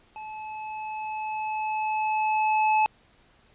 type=tone with level ramp; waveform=square; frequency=863 Hz; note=A5; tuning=34 cents flat; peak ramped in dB=-37 to -19 dBFS; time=0.16-2.86 s; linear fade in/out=0 ms; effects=pink hiss -60 dBFS RMS until 3.54 s + resampled to 8000 Hz